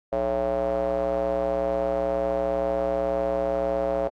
square tone with band-pass filter, 61 Hz, B1, 21 cents flat, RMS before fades -25 dBFS, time 0.12-4.08 s, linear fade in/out 10 ms, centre 600 Hz, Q 6.9, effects AAC 64 kbps

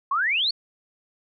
sine exponential sweep, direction up, 1046.5 to 4543 Hz, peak -20 dBFS, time 0.11-0.51 s, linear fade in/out 5 ms, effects none

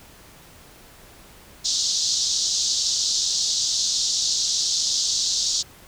white band-pass noise, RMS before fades -23 dBFS, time 1.64-5.63 s, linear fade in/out 20 ms, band 3700 to 6700 Hz, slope 48 dB/octave, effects pink hiss -48 dBFS RMS until 5.87 s

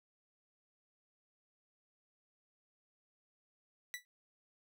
sawtooth tone with exponential decay, 1966 Hz, B6, 8 cents flat, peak -33 dBFS, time 3.94-4.05 s, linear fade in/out 0 ms, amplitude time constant 22 ms, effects none

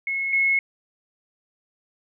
sine tone pair in turn, 2179 / 2179 Hz, C#7 / C#7, -30 / -30 cents, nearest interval unison, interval 0 cents, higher neither, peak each -23 / -17 dBFS, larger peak second, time 0.07-0.33 / 0.33-0.59 s, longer neither, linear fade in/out 2 ms, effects none

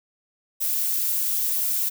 violet noise, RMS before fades -24 dBFS, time 0.6-1.9 s, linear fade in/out 20 ms, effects none

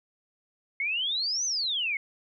sine exponential two-way sweep, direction up then down, 2133 to 6272 to 2133 Hz, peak -26 dBFS, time 0.8-1.97 s, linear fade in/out 2 ms, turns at 1.45 s, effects none

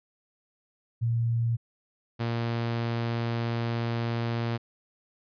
sine / sawtooth tone pair in turn, 116.3 / 116.77 Hz, A#2 / A#2, -4 / +3 cents, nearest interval unison, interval 7 cents, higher second, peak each -23 dBFS, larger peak neither, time 1.01-1.57 / 2.19-4.58 s, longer second, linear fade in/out 20 ms, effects resampled to 11025 Hz

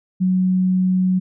sine tone, 185 Hz, F#3, in tune, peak -14 dBFS, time 0.2-1.2 s, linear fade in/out 20 ms, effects none

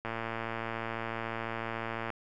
click train, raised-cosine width 0.5 ms, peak -20 dBFS, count 235, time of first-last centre 0.05-2.103 s, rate 114 Hz, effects none

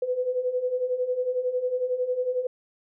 sine beating tone pair, 493.9 / 504.9 Hz, B4 / B4, 0 / +38 cents, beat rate 11 Hz, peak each -30 / -25 dBFS, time 0.02-2.47 s, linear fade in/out 5 ms, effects none

